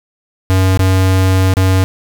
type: tone with dropouts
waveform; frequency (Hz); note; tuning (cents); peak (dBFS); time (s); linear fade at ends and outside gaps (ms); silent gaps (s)
square; 94.2; F#2; +32; -9; 0.5-1.84; 0; 0.774-0.793 / 1.538-1.569
effects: none